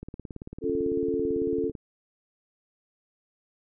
click train, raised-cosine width 3 ms, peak -25 dBFS, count 32, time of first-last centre 0.03-1.752 s, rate 18 Hz
sine chord, Db augmented, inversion none, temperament equal, 277.2 / 349.2 / 440 Hz, Db4 / F4 / A4, 0 / 0 / 0 cents, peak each -30 / -30 / -27 dBFS, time 0.61-1.72 s, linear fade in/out 50 ms
effects none

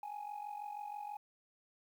sine tone with amplitude modulation, 830.6 Hz, G#5, in tune, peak -36 dBFS, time 0.03-1.17 s, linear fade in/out 2 ms, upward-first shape sine, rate 46.2 Hz, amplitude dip 80%, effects tanh soft clip ceiling -38 dBFS + 11-bit

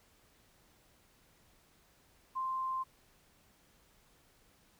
sine tone, 1046.5 Hz, C6, in tune, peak -33 dBFS, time 2.35-2.84 s, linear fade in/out 20 ms, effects pink hiss -67 dBFS RMS until 4.79 s

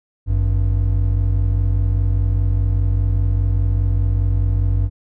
triangle tone pair together, 51.34 / 96.3 Hz, G#1 / G2, -19 / -30 cents, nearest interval major seventh, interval 1089 cents, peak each -15 dBFS, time 0.26-4.9 s, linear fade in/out 50 ms, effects none

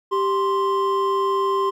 triangle tone pair together, 392 / 1046.5 Hz, G4 / C6, 0 / 0 cents, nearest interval octave + perfect fourth, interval 1700 cents, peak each -19 dBFS, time 0.11-1.71 s, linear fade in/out 20 ms, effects none

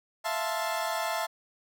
30% pulse chord, F major seventh, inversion third, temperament equal, 659.3 / 698.5 / 880 / 1046.5 Hz, E5 / F5 / A5 / C6, 0 / 0 / 0 / 0 cents, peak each -30 / -34 / -31 / -34 dBFS, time 0.24-1.27 s, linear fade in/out 20 ms, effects none

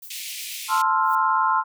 violet noise with tremolo, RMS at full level -38 dBFS, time 0.02-0.64 s, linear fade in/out 5 ms, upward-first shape triangle, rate 8.2 Hz, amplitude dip 70%
pink band-pass noise, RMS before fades -34 dBFS, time 0.1-0.82 s, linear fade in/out 5 ms, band 2200 to 15000 Hz, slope 48 dB/octave
sine chord, F major seventh, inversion first, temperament equal, 880 / 1046.5 / 1318.5 / 1396.9 Hz, A5 / C6 / E6 / F6, 0 / 0 / 0 / 0 cents, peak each -23 / -20 / -26 / -26 dBFS, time 0.68-1.64 s, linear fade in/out 50 ms
violet noise with exponential growth, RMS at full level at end -38 dBFS, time 0.95-1.15 s, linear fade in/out 2 ms, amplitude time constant 42 ms
effects none

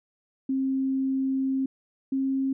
sine tone pair in turn, 266.5 / 268.2 Hz, C4 / C4, +32 / +43 cents, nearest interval unison, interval 11 cents, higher second, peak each -23 dBFS, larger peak neither, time 0.49-1.66 / 2.12-2.53 s, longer first, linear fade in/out 5 ms, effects none

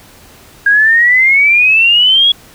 sine exponential sweep, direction up, 1615 to 3366 Hz, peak -5 dBFS, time 0.66-2.32 s, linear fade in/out 5 ms, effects pink hiss -40 dBFS RMS until 2.54 s

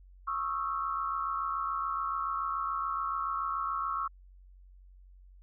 sine tone cluster, 1103 / 1273 / 1340 Hz, C#6 / D#6 / E6, -9 / +39 / +28 cents, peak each -33 / -37 / -35 dBFS, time 0.27-4.08 s, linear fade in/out 10 ms, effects added 46 Hz sine -52 dBFS peak until 5.42 s

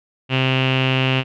sawtooth tone with low-pass filter, 131.1 Hz, C3, 4 cents sharp, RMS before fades -18 dBFS, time 0.29-1.24 s, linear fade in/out 50 ms, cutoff 2800 Hz, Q 7.8, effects none

